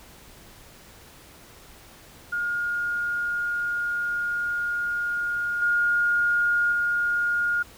sine tone with level steps, 1423 Hz, F6, 32 cents sharp, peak -24 / -19 / -21 dBFS, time 2.32-7.63 s, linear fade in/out 10 ms, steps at 5.62 / 6.72 s, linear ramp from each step 2 ms, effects pink hiss -49 dBFS RMS until 7.77 s

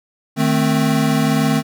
square chord, A diminished, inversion second, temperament equal with one note detuned, 154.04 / 220 / 261.6 Hz, Eb3 / A3 / C4, -17 / 0 / 0 cents, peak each -19 dBFS, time 0.36-1.63 s, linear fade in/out 50 ms, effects none

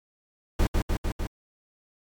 brown noise with echo, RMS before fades -21 dBFS, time 0.59-0.67 s, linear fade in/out 5 ms, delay 150 ms, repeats 4, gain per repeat -2 dB, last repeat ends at 1.27 s, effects MP3 96 kbps

